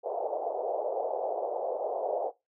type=band-pass noise; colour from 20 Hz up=pink; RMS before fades=-32 dBFS; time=0.03-2.32 s; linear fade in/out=50 ms; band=450 to 770 Hz; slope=48 dB/octave; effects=noise-tail reverb RT60 0.2 s tail -19 dB re dry